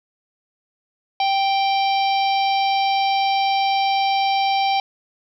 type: harmonic tone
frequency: 784 Hz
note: G5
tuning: in tune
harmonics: 1 / 3 / 4 / 5 / 6 / 7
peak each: -17 / -27 / -29 / -31 / -33 / -34 dBFS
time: 1.2-4.8 s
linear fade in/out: 2 ms
effects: 9-bit